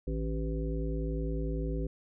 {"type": "harmonic tone with a mistuned harmonic", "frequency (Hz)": 55.4, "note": "A1", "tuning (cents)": 13, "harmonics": [1, 3, 5, 7, 9], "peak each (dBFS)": [-32, -37, -39, -40, -42], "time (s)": [0.07, 1.87], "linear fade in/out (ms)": 5, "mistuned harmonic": 3, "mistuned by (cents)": -95, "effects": []}